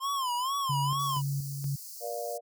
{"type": "tone with vibrato", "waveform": "square", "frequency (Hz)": 1043, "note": "C6", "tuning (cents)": -6, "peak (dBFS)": -29, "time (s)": [0, 1.22], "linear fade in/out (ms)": 50, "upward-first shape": "sine", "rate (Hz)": 2.2, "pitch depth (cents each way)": 140}
{"type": "tone with tremolo", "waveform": "sine", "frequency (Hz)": 140, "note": "C#3", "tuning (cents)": 18, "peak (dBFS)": -28, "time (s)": [0.69, 1.76], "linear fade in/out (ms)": 10, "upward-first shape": "square", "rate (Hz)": 2.1, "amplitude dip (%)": 50}
{"type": "high-pass noise", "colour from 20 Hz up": "white", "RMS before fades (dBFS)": -44, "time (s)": [0.99, 2.38], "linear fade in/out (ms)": 10, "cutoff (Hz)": 4400, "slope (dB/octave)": 96}
{"type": "chord", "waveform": "sine", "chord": "Bb major", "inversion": "none", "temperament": "equal with one note detuned", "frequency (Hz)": [477.3, 587.3, 698.5], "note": ["Bb4", "D5", "F5"], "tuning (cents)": [41, 0, 0], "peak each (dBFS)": -37, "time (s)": [2, 2.41], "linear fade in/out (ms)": 50}
{"effects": []}